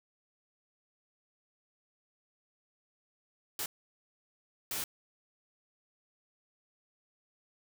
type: noise bursts at uneven times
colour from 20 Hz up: white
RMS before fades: -36 dBFS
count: 2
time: 3.59-3.66 / 4.71-4.84 s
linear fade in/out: 2 ms
effects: none